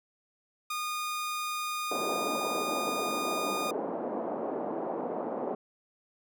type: tone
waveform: sawtooth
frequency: 1225 Hz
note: D#6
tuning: 27 cents flat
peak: -28 dBFS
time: 0.7-3.71 s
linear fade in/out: 5 ms
type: band-pass noise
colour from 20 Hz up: white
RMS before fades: -34 dBFS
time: 1.91-5.55 s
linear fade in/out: 5 ms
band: 230 to 750 Hz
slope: 24 dB/octave
effects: none